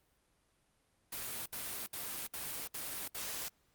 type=noise bursts; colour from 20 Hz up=white; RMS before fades=-41 dBFS; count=6; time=1.12-3.485 s; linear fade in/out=5 ms; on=340 ms; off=65 ms; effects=pink hiss -74 dBFS RMS until 3.74 s + Opus 32 kbps